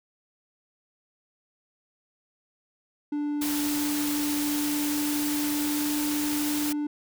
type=tone with pitch glide; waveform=triangle; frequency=293.7 to 295.6 Hz; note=D4 to D4; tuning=0 to +11 cents; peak=-24 dBFS; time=3.12-6.87 s; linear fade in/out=5 ms; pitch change=+11 cents; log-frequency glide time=4.35-5.86 s
type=noise; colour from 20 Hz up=white; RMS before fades=-32 dBFS; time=3.41-6.73 s; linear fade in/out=10 ms
effects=none